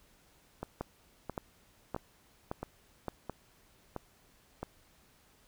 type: two click trains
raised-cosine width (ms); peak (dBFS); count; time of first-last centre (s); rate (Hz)
1; -21 / -23; 5 / 7; 0.81-3.083 / 0.63-4.63; 1.76 / 1.5
effects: pink hiss -65 dBFS RMS until 5.47 s